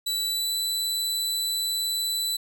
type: tone with pitch glide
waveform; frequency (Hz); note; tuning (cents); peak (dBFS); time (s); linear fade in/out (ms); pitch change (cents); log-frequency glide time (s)
sawtooth; 3951 to 3983; B7 to B7; 0 to +14; -22; 0.06-2.37; 10; +14; 0.25-0.56
effects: none